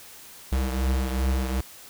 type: beating tone pair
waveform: square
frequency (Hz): 64.6 / 67.2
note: C2 / C2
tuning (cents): -21 / +47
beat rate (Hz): 2.6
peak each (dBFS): -24 / -31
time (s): 0.52-1.61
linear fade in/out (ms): 5
effects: white hiss -46 dBFS RMS until 1.89 s